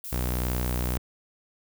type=noise; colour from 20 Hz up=violet; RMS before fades=-37 dBFS; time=0.04-0.97 s; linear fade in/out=2 ms
type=tone with vibrato; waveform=sawtooth; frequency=61.74 Hz; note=B1; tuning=in tune; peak=-22 dBFS; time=0.12-0.98 s; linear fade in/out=10 ms; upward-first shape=triangle; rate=2.7 Hz; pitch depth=13 cents each way
effects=none